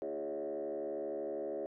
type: tone with frequency modulation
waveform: sine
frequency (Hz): 480.9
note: B4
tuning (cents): -46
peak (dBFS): -35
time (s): 0.02-1.66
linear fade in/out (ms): 0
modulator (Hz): 72.7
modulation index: 2.2
effects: tanh soft clip ceiling -31 dBFS